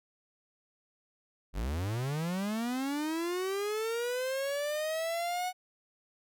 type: linear sweep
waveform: 45% pulse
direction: up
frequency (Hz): 41.8 to 740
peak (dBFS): -31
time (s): 1.53-5.53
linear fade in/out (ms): 50
effects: none